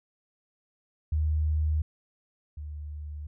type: tone pair in turn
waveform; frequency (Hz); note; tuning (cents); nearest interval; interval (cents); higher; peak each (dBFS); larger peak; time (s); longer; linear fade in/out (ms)
sine; 77 / 74.72; D#2 / D2; -17 / +30; minor second; 53; first; -23 / -35; first; 1.12-1.82 / 2.57-3.27; neither; 5
effects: none